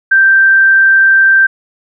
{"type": "tone", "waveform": "sine", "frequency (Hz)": 1568, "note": "G6", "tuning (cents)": 0, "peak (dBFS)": -4, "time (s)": [0.11, 1.47], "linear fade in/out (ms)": 10, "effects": []}